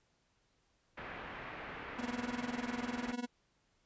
white low-pass noise, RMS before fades -46 dBFS, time 0.97-3.13 s, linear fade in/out 10 ms, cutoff 2200 Hz, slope 24 dB/octave
40% pulse tone with tremolo, 243.2 Hz, B3, 26 cents flat, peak -33 dBFS, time 1.98-3.27 s, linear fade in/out 20 ms, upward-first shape sine, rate 20 Hz, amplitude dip 90%
effects pink hiss -75 dBFS RMS until 3.85 s + resampled to 16000 Hz

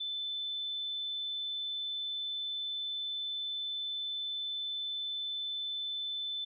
sine tone, 3520 Hz, A7, in tune, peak -34 dBFS, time 0-6.45 s, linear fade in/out 10 ms, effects none

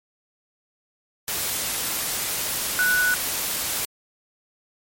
sine tone in noise, 1480 Hz, F#6, in tune, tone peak -18 dBFS, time 2.79-3.14 s, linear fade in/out 0 ms, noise white, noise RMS -26 dBFS, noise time 1.28-3.85 s, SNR +5 dB, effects MP3 64 kbps

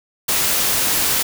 white noise, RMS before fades -18 dBFS, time 0.28-1.23 s, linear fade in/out 10 ms, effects none

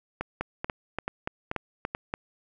two click trains, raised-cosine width 0.5 ms, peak -15 / -14 dBFS, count 5 / 7, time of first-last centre 0.21-1.949 / 0.41-2.139 s, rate 2.3 / 3.47 Hz, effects none

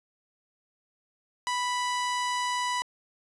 sawtooth tone, 987.8 Hz, B5, in tune, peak -23 dBFS, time 1.47-2.82 s, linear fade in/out 0 ms, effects resampled to 22050 Hz + 9-bit

